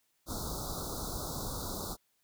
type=band-stop noise; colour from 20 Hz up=pink; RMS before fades=-38 dBFS; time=0.26-1.97 s; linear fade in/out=50 ms; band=1400 to 3700 Hz; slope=96 dB/octave; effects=white hiss -75 dBFS RMS until 2.23 s